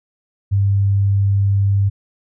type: tone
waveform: sine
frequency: 99.3 Hz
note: G2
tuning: 23 cents sharp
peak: -12 dBFS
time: 0.51-1.9 s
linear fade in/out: 20 ms
effects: none